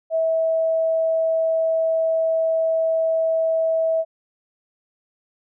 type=tone; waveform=sine; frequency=649 Hz; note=E5; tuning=27 cents flat; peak=-17 dBFS; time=0.1-4.05 s; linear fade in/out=50 ms; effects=none